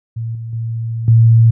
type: tone with level steps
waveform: sine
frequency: 114.3 Hz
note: A#2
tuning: 34 cents flat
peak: -19 / -23 / -18 / -5 dBFS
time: 0.16-1.51 s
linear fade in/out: 10 ms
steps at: 0.35 / 0.53 / 1.08 s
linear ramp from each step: 2 ms
effects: none